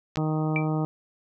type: clicks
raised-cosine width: 0.2 ms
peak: -18 dBFS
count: 2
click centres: 0.158 / 0.172 s
type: harmonic tone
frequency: 155.56 Hz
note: D#3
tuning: in tune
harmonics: 1 / 2 / 3 / 4 / 5 / 6 / 7 / 8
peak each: -25 / -29 / -35 / -37 / -36 / -41 / -44 / -40 dBFS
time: 0.17-0.85 s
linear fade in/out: 0 ms
type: tone with exponential decay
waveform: sine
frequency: 2335 Hz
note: D7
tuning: 11 cents flat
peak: -21 dBFS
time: 0.56-0.68 s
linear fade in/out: 1 ms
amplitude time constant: 24 ms
effects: none